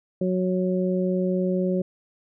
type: harmonic tone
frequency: 184 Hz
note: F#3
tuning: 9 cents flat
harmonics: 1 / 2 / 3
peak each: -23 / -26 / -28 dBFS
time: 0.21-1.82 s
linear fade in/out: 5 ms
effects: none